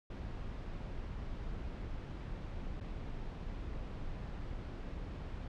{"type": "noise with dropouts", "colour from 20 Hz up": "brown", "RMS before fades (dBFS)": -42, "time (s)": [0.1, 5.48], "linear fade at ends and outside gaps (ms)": 5, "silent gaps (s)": [2.802, 2.808], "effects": ["low-pass 4000 Hz 12 dB/octave"]}